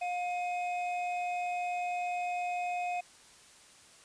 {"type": "tone pair together", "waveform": "triangle", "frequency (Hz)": [712.6, 2522], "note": ["F5", "D#7"], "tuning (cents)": [35, 23], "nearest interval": "octave + minor seventh", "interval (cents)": 2188, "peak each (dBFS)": [-30, -39], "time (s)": [0.01, 3.01], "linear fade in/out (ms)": 10, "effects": ["white hiss -57 dBFS RMS until 4.04 s", "resampled to 22050 Hz"]}